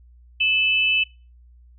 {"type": "tone pair together", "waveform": "sine", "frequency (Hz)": [2611, 3002], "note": ["E7", "F#7"], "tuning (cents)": [-17, 24], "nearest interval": "major second", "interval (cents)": 241, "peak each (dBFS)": [-18, -21], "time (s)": [0.4, 1.04], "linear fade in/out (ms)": 10, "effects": ["noise-tail reverb RT60 0.3 s tail -19 dB re dry", "added 60 Hz sine -47 dBFS peak until 1.78 s"]}